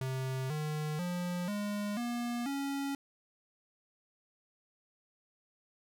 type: tone with pitch steps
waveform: square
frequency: 131.2 / 152.46 / 177.17 / 205.9 / 239.2 / 278 Hz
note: C3 / D#3 / F3 / G#3 / A#3 / C#4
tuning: +5 / -35 / +25 / -15 / +45 / +5 cents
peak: -34 dBFS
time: 0.01-2.95 s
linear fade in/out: 2 ms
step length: 490 ms
effects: none